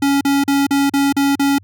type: tone bursts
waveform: square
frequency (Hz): 279.3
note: C#4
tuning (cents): +13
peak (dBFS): -13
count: 7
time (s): 0.02-1.584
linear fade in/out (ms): 5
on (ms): 190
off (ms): 39
effects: added 97 Hz sine -42 dBFS peak until 1.63 s